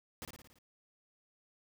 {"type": "noise with echo", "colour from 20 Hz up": "pink", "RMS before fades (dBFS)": -44, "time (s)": [0.22, 0.25], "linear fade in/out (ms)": 0, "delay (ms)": 56, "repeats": 6, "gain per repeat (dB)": -4, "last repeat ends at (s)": 0.586, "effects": []}